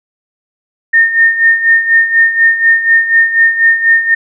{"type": "tone with tremolo", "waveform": "sine", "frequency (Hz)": 1826, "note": "A#6", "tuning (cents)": -36, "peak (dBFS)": -3, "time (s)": [0.93, 4.15], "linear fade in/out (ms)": 10, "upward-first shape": "sine", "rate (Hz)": 4.1, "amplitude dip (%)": 70, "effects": []}